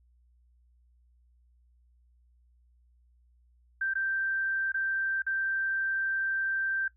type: tone with dropouts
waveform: sine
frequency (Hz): 1568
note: G6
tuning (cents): 0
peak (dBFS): -27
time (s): 3.81-6.88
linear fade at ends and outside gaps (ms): 5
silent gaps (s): 3.937-3.953 / 4.72-4.742 / 5.221-5.265
effects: noise-tail reverb RT60 0.1 s tail -17 dB re dry + added 60 Hz sine -61 dBFS peak until 6.96 s